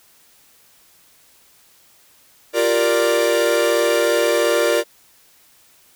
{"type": "chord", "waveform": "45% pulse", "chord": "G minor seventh", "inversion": "third", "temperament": "equal", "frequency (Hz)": [349.2, 392, 466.2, 587.3], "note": ["F4", "G4", "Bb4", "D5"], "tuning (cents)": [0, 0, 0, 0], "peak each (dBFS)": [-22, -25, -19, -19], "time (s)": [2.53, 4.84], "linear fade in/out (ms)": 50, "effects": ["white hiss -53 dBFS RMS until 5.95 s"]}